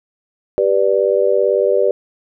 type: chord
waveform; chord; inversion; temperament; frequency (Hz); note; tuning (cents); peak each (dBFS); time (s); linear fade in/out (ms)
sine; G major; none; just; 392 / 490 / 588; G4 / B4 / D5; 0 / -14 / +2; -16; 0.58-1.91; 0
effects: none